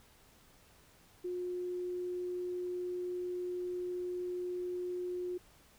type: tone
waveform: sine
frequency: 358.8 Hz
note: F4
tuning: 47 cents sharp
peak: -35 dBFS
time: 1.24-5.38 s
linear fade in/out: 10 ms
effects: pink hiss -63 dBFS RMS until 5.78 s